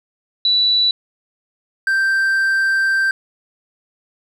sine / triangle tone pair in turn, 3951 / 1568 Hz, B7 / G6, 0 / 0 cents, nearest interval octave + major third, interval 1600 cents, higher first, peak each -12 dBFS, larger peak neither, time 0.45-0.91 / 1.87-3.11 s, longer second, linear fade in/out 2 ms, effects none

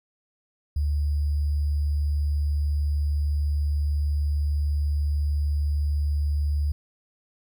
sine tone with sample-and-hold, 73.2 Hz, D2, 5 cents flat, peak -21 dBFS, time 0.76-6.72 s, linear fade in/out 5 ms, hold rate 4900 Hz, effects none

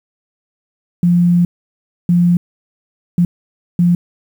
sine tone bursts at uneven times, 174.61 Hz, F3, in tune, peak -8 dBFS, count 4, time 1.03-1.45 / 2.09-2.37 / 3.18-3.25 / 3.79-3.95 s, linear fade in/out 2 ms, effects 7-bit

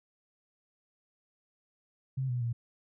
sine tone with pitch steps, 132.3 / 123.2 / 117.8 Hz, C3 / B2 / A#2, +20 / -4 / +19 cents, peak -29 dBFS, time 2.17-2.53 s, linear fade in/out 10 ms, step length 120 ms, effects none

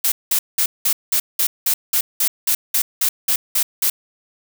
blue noise bursts, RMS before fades -17 dBFS, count 15, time 0.04-3.9 s, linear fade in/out 5 ms, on 80 ms, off 190 ms, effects none

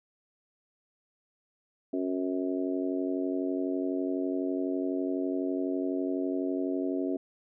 harmonic tone, 92 Hz, F#2, 9 cents flat, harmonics 3 / 4 / 5 / 6 / 7, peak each -30 / -33 / -39 / -45 / -38 dBFS, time 1.93-7.17 s, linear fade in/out 5 ms, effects none

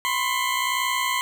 20% pulse tone pair together, 1004 / 1065.2 Hz, B5 / C6, +28 / +31 cents, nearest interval minor second, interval 103 cents, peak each -20 dBFS, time 0.05-1.21 s, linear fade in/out 0 ms, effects none

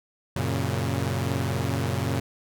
sawtooth chord, F# major, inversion none, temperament equal with one note detuned, 92.5 / 116.54 / 137.48 Hz, F#2 / A#2 / C#3, 0 / 0 / -14 cents, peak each -25 dBFS, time 0.36-2.2 s, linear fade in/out 5 ms, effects none

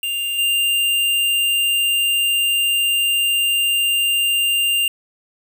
square tone with level steps, 2794 Hz, F7, in tune, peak -21 / -16 dBFS, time 0.03-4.88 s, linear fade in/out 2 ms, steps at 0.38 s, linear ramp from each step 10 ms, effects 7-bit

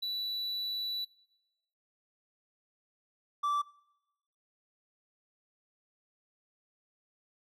triangle tone pair in turn, 3951 / 1164.5 Hz, B7 / D6, 0 / -15 cents, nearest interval octave + major sixth, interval 2115 cents, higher first, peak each -31 / -26 dBFS, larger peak second, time 0.02-1.05 / 3.43-3.62 s, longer first, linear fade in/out 10 ms, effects noise-tail reverb RT60 0.9 s tail -22 dB re dry

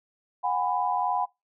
sine tone cluster, 727 / 810 / 996 Hz, F#5 / G#5 / B5, -31 / -43 / +14 cents, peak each -28 dBFS, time 0.43-1.26 s, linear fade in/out 20 ms, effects noise-tail reverb RT60 0.2 s tail -24 dB re dry

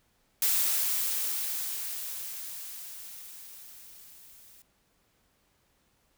blue noise with level ramp, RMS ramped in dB -25 to -55 dBFS, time 0.42-4.62 s, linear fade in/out 2 ms, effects pink hiss -70 dBFS RMS until 6.17 s

